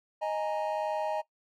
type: chord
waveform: triangle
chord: D# suspended fourth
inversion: none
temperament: equal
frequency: 622.3 / 830.6 / 932.3 Hz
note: D#5 / G#5 / A#5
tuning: 0 / 0 / 0 cents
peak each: -30 / -32 / -34 dBFS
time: 0.21-1.22 s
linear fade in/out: 20 ms
effects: noise-tail reverb RT60 0.1 s tail -17 dB re dry